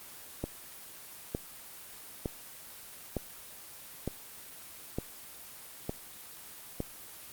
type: click train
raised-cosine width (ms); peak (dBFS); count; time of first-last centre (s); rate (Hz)
2; -18; 8; 0.44-6.804; 1.1
effects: white hiss -48 dBFS RMS until 7.32 s + Opus 24 kbps